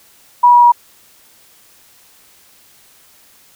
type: tone with pitch steps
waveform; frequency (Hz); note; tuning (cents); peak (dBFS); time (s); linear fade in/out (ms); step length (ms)
sine; 971 / 964.8 / 958.7; B5 / B5 / A#5; -30 / -41 / +48; -4; 0.43-0.721; 10; 97
effects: white hiss -48 dBFS RMS until 3.55 s